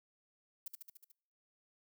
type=noise with echo; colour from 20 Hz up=violet; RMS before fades=-42 dBFS; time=0.66-0.68 s; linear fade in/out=5 ms; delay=73 ms; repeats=6; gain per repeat=-3 dB; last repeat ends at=1.118 s; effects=noise-tail reverb RT60 0.7 s tail -26 dB re dry